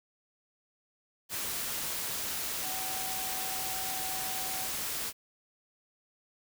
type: tone in noise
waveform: sine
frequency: 757 Hz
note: F#5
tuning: 39 cents sharp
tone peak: -41 dBFS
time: 2.61-4.69 s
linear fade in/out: 50 ms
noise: white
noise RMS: -35 dBFS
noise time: 1.29-5.13 s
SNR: -9 dB
effects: none